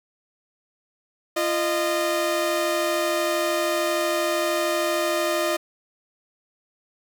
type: tone pair together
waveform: sawtooth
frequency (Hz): 343.5 / 614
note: F4 / D#5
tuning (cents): -29 / -23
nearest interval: minor seventh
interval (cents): 1006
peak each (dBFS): -22 / -19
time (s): 1.36-5.57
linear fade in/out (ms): 10
effects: none